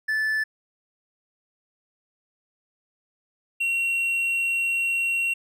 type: tone pair in turn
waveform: triangle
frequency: 1747 / 2738 Hz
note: A6 / F7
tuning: -13 / -35 cents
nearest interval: minor sixth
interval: 778 cents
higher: second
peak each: -20 dBFS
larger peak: neither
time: 0.08-0.44 / 3.6-5.34 s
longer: second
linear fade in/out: 10 ms
effects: none